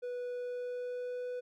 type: tone with pitch glide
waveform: triangle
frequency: 491.6 to 495.6 Hz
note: B4 to B4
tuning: -8 to +6 cents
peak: -34 dBFS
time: 0.02-1.41 s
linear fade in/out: 20 ms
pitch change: +14 cents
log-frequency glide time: 0.33-1.27 s
effects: none